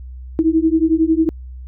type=beating tone pair; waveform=sine; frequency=316.7 / 327.7 Hz; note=D#4 / E4; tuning=+31 / -10 cents; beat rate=11 Hz; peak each=-15 dBFS; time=0.39-1.29 s; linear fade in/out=0 ms; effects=added 63 Hz sine -30 dBFS peak until 1.67 s